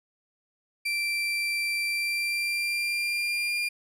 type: tone with pitch glide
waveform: 35% pulse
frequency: 2349 to 2405 Hz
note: D7 to D7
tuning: 0 to +41 cents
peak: -24 dBFS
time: 0.85-3.69 s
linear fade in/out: 10 ms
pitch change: +41 cents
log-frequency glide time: 1.85-3.58 s
effects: low-pass 12000 Hz 12 dB/octave